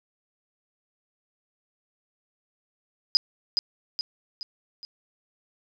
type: tone with echo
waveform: sine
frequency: 4978 Hz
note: D#8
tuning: in tune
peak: -14 dBFS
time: 3.15-3.17 s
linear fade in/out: 0 ms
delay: 420 ms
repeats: 4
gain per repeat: -6 dB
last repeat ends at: 4.85 s
effects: none